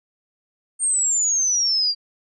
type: exponential sweep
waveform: sine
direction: down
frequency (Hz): 8780 to 4709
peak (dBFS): -17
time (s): 0.79-1.95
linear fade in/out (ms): 50
effects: none